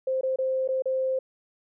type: tone with dropouts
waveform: sine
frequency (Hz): 523.3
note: C5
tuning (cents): 0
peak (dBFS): -23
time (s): 0.07-1.19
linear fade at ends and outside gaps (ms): 5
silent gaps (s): 0.211-0.232 / 0.36-0.386 / 0.677-0.687 / 0.822-0.856
effects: none